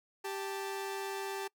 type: tone pair together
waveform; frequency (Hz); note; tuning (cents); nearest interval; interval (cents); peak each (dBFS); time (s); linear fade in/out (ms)
sawtooth; 392 / 880; G4 / A5; 0 / 0; octave + major second; 1400; -34 / -38; 0.24-1.48; 10
effects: noise-tail reverb RT60 0.1 s tail -24 dB re dry